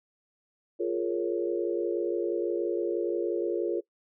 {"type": "chord", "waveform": "sine", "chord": "Bb minor seventh", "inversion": "second", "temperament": "equal", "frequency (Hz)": [349.2, 415.3, 466.2, 554.4], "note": ["F4", "Ab4", "Bb4", "Db5"], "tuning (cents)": [0, 0, 0, 0], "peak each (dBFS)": [-29, -33, -32, -35], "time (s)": [0.79, 3.81], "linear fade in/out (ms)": 20, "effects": ["noise-tail reverb RT60 0.1 s tail -21 dB re dry"]}